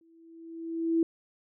sine tone with exponential growth, 329.6 Hz, E4, in tune, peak -20 dBFS, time 0.01-1.03 s, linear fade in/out 2 ms, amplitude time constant 220 ms, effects none

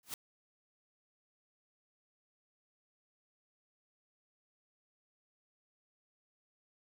white noise with exponential growth, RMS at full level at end -36 dBFS, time 0.03-0.14 s, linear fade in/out 2 ms, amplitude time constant 23 ms, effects none

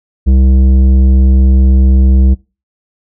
triangle tone with tanh clipping, 65.41 Hz, C2, in tune, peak -6 dBFS, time 0.26-2.35 s, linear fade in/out 20 ms, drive 15 dB, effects noise-tail reverb RT60 0.3 s tail -23 dB re dry

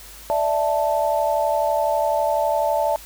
sine chord, D suspended second, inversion none, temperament equal, 587.3 / 659.3 / 880 Hz, D5 / E5 / A5, 0 / 0 / 0 cents, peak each -22 dBFS, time 0.3-2.96 s, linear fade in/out 0 ms, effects added 50 Hz sine -45 dBFS peak until 3.05 s + white hiss -42 dBFS RMS until 3.05 s

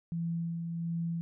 sine tone with tremolo, 167.8 Hz, E3, 31 cents sharp, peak -30 dBFS, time 0.12-1.21 s, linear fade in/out 0 ms, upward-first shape sine, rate 1.4 Hz, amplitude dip 35%, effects none

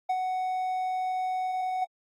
triangle tone with ADSR envelope, 743 Hz, F#5, 7 cents sharp, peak -21 dBFS, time 0.09-1.85 s, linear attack 9 ms, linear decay 53 ms, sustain -4 dB, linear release 11 ms, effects AAC 48 kbps

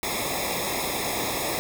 pink noise with comb filter, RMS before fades -28 dBFS, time 0.03-1.59 s, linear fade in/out 0 ms, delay 0.67 ms, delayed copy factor -0.9, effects none

